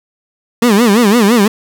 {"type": "tone with vibrato", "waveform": "30% pulse", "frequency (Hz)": 220, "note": "A3", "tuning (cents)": 0, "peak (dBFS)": -4, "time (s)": [0.62, 1.48], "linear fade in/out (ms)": 5, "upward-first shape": "sine", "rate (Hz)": 5.9, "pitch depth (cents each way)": 200, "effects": []}